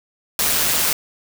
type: noise with amplitude modulation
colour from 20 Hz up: white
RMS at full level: -17 dBFS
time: 0.39-0.93 s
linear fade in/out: 2 ms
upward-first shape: sine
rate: 157 Hz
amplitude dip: 35%
effects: none